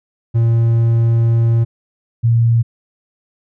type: tone pair in turn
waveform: triangle / sine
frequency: 115.5 / 116.24 Hz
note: A#2 / A#2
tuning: -16 / -4 cents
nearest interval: unison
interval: 12 cents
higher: second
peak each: -8 / -9 dBFS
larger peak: first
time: 0.34-1.65 / 2.23-2.63 s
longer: first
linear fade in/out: 20 ms
effects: none